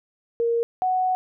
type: tone pair in turn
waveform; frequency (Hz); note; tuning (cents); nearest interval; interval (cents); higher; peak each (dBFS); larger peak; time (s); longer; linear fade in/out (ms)
sine; 466.2 / 741.7; A#4 / F#5; 0 / +4; minor sixth; 804; second; -19; neither; 0.4-0.63 / 0.82-1.15; second; 0
effects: none